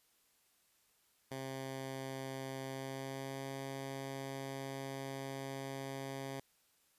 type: tone with pitch glide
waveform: 10% pulse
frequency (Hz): 133.6 to 135.62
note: C3 to C#3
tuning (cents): +36 to -38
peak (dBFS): -33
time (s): 1.31-6.4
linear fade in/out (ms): 5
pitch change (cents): +26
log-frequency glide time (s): 2.67-3.49
effects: white hiss -73 dBFS RMS until 6.98 s + resampled to 32000 Hz